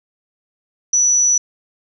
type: tone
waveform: sine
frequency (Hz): 5920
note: F#8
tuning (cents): 0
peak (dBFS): -11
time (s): 0.93-1.38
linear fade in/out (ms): 5
effects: none